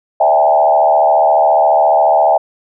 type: tone with frequency modulation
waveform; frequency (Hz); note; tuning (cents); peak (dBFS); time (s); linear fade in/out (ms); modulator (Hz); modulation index
sine; 726; F#5; -33; -7; 0.2-2.38; 10; 74.4; 1.8
effects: none